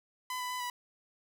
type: tone with pitch steps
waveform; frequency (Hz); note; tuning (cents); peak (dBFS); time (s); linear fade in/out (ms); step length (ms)
sawtooth; 1008 / 995 / 1002 / 982; B5 / B5 / B5 / B5; +35 / +13 / +25 / -10; -31; 0.3-0.7; 2; 100
effects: none